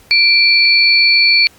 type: tone pair together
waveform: sine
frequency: 2349 / 4434 Hz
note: D7 / C#8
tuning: 0 / 0 cents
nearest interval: major seventh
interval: 1100 cents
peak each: -10 dBFS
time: 0.11-1.47 s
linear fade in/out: 0 ms
effects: pink hiss -46 dBFS RMS until 1.58 s + Opus 48 kbps